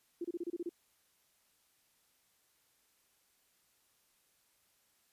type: tone bursts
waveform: sine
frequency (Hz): 344.8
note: F4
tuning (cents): -22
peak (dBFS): -35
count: 8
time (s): 0.21-0.693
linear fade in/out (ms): 5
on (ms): 35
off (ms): 29
effects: white hiss -73 dBFS RMS until 5.12 s + resampled to 32000 Hz